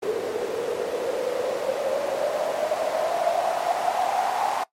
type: noise with band-pass filter sweep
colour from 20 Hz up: white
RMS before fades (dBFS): -25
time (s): 0.02-4.64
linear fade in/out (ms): 10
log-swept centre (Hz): 430 to 810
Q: 9.1
effects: noise-tail reverb RT60 0.1 s tail -18 dB re dry + MP3 64 kbps